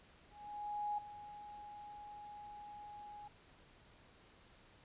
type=tone with ADSR envelope; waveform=sine; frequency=830.6 Hz; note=G#5; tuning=in tune; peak=-35 dBFS; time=0.3-3.28 s; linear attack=680 ms; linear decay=6 ms; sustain=-14 dB; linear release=6 ms; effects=pink hiss -64 dBFS RMS until 4.84 s + resampled to 8000 Hz